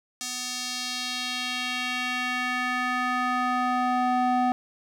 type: tone with band-pass filter sweep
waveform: square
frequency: 250 Hz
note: B3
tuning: 21 cents sharp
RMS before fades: -27 dBFS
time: 0.21-4.52 s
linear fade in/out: 0 ms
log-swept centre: 6400 to 690 Hz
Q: 1.6
effects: none